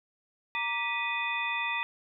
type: tone cluster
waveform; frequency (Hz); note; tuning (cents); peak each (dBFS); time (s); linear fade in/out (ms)
sine; 932 / 1175 / 1962 / 2491 / 3532; A#5 / D6 / B6 / D#7 / A7; -1 / +1 / -12 / +1 / +6; -35 / -39 / -34 / -32 / -40; 0.55-1.83; 0
effects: none